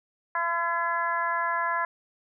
harmonic tone, 338.9 Hz, E4, 48 cents sharp, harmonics 2 / 3 / 4 / 5 / 6, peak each -34 / -27 / -33 / -30 / -40 dBFS, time 0.35-1.85 s, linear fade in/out 2 ms, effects none

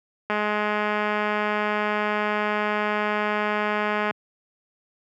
click train, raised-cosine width 0.5 ms, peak -10 dBFS, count 801, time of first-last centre 0.3-4.11 s, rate 210 Hz, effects high-pass 150 Hz 12 dB/octave

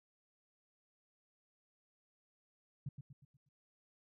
sine tone with echo, 138.1 Hz, C#3, 6 cents flat, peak -38 dBFS, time 2.86-2.89 s, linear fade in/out 5 ms, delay 120 ms, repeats 5, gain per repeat -7 dB, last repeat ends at 3.49 s, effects none

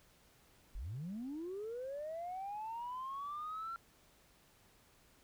sine linear sweep, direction up, 34.65 to 1370 Hz, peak -39 dBFS, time 0.75-3.76 s, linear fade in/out 0 ms, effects tanh soft clip ceiling -37 dBFS + pink hiss -67 dBFS RMS until 5.23 s

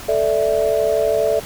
sine chord, A suspended fourth, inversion none, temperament equal, 440 / 587.3 / 659.3 Hz, A4 / D5 / E5, 0 / 0 / 0 cents, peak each -19 dBFS, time 0.08-1.4 s, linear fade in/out 10 ms, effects pink hiss -34 dBFS RMS until 1.45 s

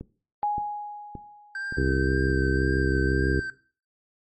click train, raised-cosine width 3 ms, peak -23 dBFS, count 5, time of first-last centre 0.01-2.296 s, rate 1.75 Hz
sine tone with exponential decay, 830.6 Hz, G#5, in tune, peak -21 dBFS, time 0.43-1.91 s, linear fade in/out 0 ms, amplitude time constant 320 ms
triangle tone with vibrato, 1568 Hz, G6, in tune, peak -28 dBFS, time 1.55-3.5 s, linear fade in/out 2 ms, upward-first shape triangle, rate 1.9 Hz, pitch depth 28 cents each way
harmonic tone, 66 Hz, C2, 16 cents sharp, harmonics 1 / 2 / 3 / 4 / 5 / 6 / 7, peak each -26 / -27 / -36 / -30 / -29 / -29 / -35 dBFS, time 1.77-3.4 s, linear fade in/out 5 ms
effects noise-tail reverb RT60 0.4 s tail -17 dB re dry + MP3 32 kbps

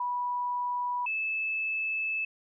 sine tone pair in turn, 980 / 2616 Hz, B5 / E7, -14 / -14 cents, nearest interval octave + perfect fourth, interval 1700 cents, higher second, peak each -28 dBFS, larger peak neither, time 0-1.06 / 1.06-2.25 s, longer second, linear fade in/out 5 ms, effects none

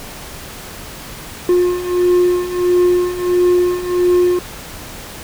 triangle beating tone pair, 356 / 357.5 Hz, F4 / F4, +33 / +41 cents, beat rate 1.5 Hz, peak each -15 / -11 dBFS, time 1.49-4.39 s, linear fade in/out 2 ms, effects pink hiss -32 dBFS RMS until 5.23 s

